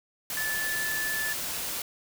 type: tone in noise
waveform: sine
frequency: 1742 Hz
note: A6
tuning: 18 cents flat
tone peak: -29 dBFS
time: 0.37-1.33 s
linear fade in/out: 2 ms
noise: white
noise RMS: -33 dBFS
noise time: 0.3-1.82 s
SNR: +1 dB
effects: none